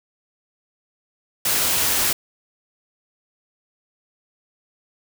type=noise; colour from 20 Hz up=white; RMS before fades=-20 dBFS; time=1.45-2.13 s; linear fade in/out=5 ms; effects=none